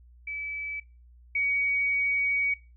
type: tone pair in turn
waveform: sine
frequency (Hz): 2300 / 2254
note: D7 / C#7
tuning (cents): -37 / +28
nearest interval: unison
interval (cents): 35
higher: first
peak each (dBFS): -32 / -24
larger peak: second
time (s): 0.27-0.8 / 1.35-2.54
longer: second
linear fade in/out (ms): 5
effects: noise-tail reverb RT60 0.3 s tail -20 dB re dry + added 60 Hz sine -51 dBFS peak until 2.76 s